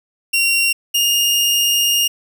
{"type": "tone pair in turn", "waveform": "sawtooth", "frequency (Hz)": [2753, 2835], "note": ["F7", "F7"], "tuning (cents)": [-25, 25], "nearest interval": "minor second", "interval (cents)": 50, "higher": "second", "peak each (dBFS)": -10, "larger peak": "neither", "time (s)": [[0.33, 0.73], [0.94, 2.08]], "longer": "second", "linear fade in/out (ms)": 10, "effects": []}